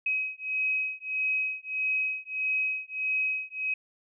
sine beating tone pair, 2538 / 2539.6 Hz, D#7 / D#7, +34 / +35 cents, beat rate 1.6 Hz, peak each -30 dBFS, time 0.06-3.74 s, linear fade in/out 5 ms, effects none

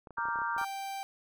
clicks, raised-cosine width 1 ms, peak -33 dBFS, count 10, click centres 0.072 / 0.107 / 0.184 / 0.255 / 0.286 / 0.358 / 0.388 / 0.418 / 0.565 / 0.614 s
sine chord, G minor seventh, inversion first, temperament equal, 932.3 / 1174.7 / 1396.9 / 1568 Hz, Bb5 / D6 / F6 / G6, 0 / 0 / 0 / 0 cents, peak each -34 / -36 / -37 / -37 dBFS, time 0.17-0.65 s, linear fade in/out 10 ms
45% pulse tone, 784 Hz, G5, in tune, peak -36 dBFS, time 0.58-1.03 s, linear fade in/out 0 ms
effects none

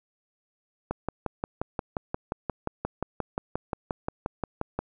click train, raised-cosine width 1 ms, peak -14 dBFS, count 23, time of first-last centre 0.91-4.79 s, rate 5.67 Hz, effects none

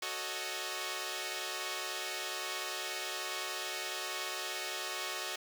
5% pulse chord, D# half-diminished seventh, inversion first, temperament equal, 370 / 440 / 554.4 / 622.3 Hz, F#4 / A4 / C#5 / D#5, 0 / 0 / 0 / 0 cents, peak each -30 / -32 / -32 / -30 dBFS, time 0.02-5.36 s, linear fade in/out 5 ms, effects none

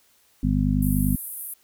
harmonic tone, 50.2 Hz, G1, 42 cents sharp, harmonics 1 / 2 / 3 / 4 / 5, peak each -24 / -28 / -25 / -26 / -24 dBFS, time 0.43-1.16 s, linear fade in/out 5 ms
white band-pass noise, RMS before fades -35 dBFS, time 0.82-1.54 s, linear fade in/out 5 ms, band 10000 to 14000 Hz, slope 48 dB/octave
effects white hiss -61 dBFS RMS until 1.63 s

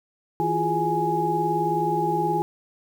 sine tone cluster, 161.6 / 336.4 / 355.3 / 417.4 / 833 Hz, E3 / E4 / F4 / G#4 / G#5, -34 / +35 / +30 / +9 / +5 cents, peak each -29 / -30 / -28 / -30 / -23 dBFS, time 0.4-2.42 s, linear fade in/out 0 ms, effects 8-bit

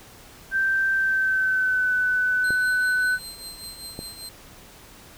sine tone with pitch glide, 1564 to 1501.2 Hz, G6 to F#6, -4 to +25 cents, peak -19 dBFS, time 0.51-3.19 s, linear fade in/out 50 ms, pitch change -71 cents, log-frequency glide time 0.95-1.93 s
25% pulse tone with tremolo, 4141 Hz, C8, 19 cents flat, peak -29 dBFS, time 2.44-4.29 s, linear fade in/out 2 ms, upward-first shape triangle, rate 5.1 Hz, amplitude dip 70%
clicks, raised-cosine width 2 ms, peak -19 dBFS, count 2, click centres 2.506 / 3.991 s
effects pink hiss -47 dBFS RMS until 5.17 s

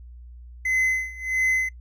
triangle tone with tremolo, 2043 Hz, C7, 42 cents flat, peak -16 dBFS, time 0.65-1.69 s, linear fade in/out 5 ms, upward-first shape sine, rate 1.5 Hz, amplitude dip 90%, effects noise-tail reverb RT60 0.1 s tail -23 dB re dry + added 60 Hz sine -40 dBFS peak until 1.8 s

